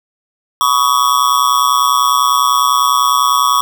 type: tone with amplitude modulation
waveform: square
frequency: 1126 Hz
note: C#6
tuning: 27 cents sharp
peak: -6 dBFS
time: 0.61-3.61 s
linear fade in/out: 0 ms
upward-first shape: sine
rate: 130 Hz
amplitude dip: 100%
effects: none